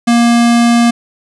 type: tone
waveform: square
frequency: 235.7 Hz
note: A#3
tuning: 19 cents sharp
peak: -7 dBFS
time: 0.07-0.91 s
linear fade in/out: 10 ms
effects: resampled to 24000 Hz + 7-bit